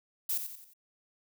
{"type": "noise with echo", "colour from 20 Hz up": "violet", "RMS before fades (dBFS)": -31, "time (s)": [0.29, 0.38], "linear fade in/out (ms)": 5, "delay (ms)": 89, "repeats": 4, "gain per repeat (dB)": -7, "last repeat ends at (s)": 0.736, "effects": []}